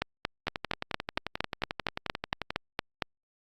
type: two click trains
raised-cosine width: 0.3 ms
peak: -15 / -11 dBFS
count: 24 / 14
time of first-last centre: 0.47-2.505 / 0.02-3.022 s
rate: 11.3 / 4.33 Hz
effects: Opus 48 kbps